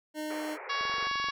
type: tone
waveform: 25% pulse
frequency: 306.3 Hz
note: D#4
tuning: 27 cents flat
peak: -30 dBFS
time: 0.14-0.58 s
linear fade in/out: 50 ms
type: band-pass noise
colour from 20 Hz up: pink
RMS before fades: -43 dBFS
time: 0.3-1.08 s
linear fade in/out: 5 ms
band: 390 to 2400 Hz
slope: 96 dB/octave
type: harmonic tone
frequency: 559 Hz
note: C#5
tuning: 14 cents sharp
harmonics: 2 / 3 / 4 / 5 / 6 / 7 / 8 / 9 / 10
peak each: -32 / -36 / -38 / -40 / -42 / -43 / -44 / -45 / -46 dBFS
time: 0.69-1.31 s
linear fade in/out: 10 ms
type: click train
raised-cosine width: 1 ms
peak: -30 dBFS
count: 12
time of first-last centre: 0.81-1.286 s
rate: 23.1 Hz
effects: none